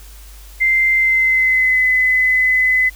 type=tone with pitch glide; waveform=sine; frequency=2085 to 2020 Hz; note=C7 to B6; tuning=-7 to +39 cents; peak=-11 dBFS; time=0.6-2.9 s; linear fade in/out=20 ms; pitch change=-54 cents; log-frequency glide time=0.94-1.85 s; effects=added 50 Hz sine -36 dBFS peak until 2.95 s + white hiss -44 dBFS RMS until 2.95 s